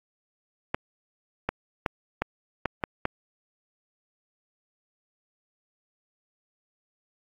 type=clicks; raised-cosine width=0.5 ms; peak=-10 dBFS; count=7; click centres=0.745 / 1.49 / 1.862 / 2.22 / 2.657 / 2.838 / 3.054 s; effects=AAC 64 kbps